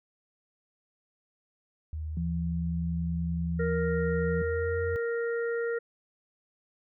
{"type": "tone with pitch glide", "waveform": "sine", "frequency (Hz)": [77.78, 86.8], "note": ["D#2", "F2"], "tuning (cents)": [0, -10], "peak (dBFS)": -32, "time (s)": [1.93, 4.96], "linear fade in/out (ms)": 0, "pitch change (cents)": 190, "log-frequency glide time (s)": [4.19, 4.8]}
{"type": "tone", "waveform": "sine", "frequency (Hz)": 168.3, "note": "E3", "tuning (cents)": 36, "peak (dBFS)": -29, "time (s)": [2.17, 4.42], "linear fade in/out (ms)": 2}
{"type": "harmonic tone", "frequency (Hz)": 466.2, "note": "A#4", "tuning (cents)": 0, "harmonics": [1, 3, 4], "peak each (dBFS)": [-28, -38, -40], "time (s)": [3.59, 5.79], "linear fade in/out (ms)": 10}
{"effects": []}